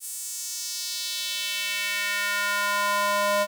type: tone with high-pass filter sweep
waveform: square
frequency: 203.8 Hz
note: G#3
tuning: 32 cents flat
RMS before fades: -27 dBFS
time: 0-3.47 s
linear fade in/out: 50 ms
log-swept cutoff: 9200 to 660 Hz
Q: 2
effects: none